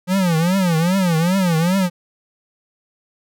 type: tone with vibrato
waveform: square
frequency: 176.2 Hz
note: F3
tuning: 16 cents sharp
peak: -15 dBFS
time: 0.07-1.9 s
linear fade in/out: 50 ms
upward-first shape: triangle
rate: 2.5 Hz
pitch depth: 210 cents each way
effects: none